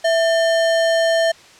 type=tone with sample-and-hold; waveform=sine; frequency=660 Hz; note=E5; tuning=2 cents sharp; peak=-13 dBFS; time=0.04-1.32 s; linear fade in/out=10 ms; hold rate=2450 Hz; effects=white hiss -45 dBFS RMS until 1.59 s + low-pass 6000 Hz 12 dB/octave